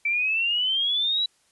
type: exponential sweep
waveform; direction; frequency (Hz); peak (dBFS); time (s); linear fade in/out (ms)
sine; up; 2313 to 3949; -21; 0.05-1.26; 5
effects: white hiss -64 dBFS RMS until 1.51 s + resampled to 24000 Hz